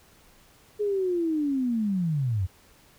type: linear sweep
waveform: sine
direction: down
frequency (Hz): 423.3 to 85.4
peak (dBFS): -23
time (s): 0.79-2.47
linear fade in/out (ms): 20
effects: pink hiss -57 dBFS RMS until 2.98 s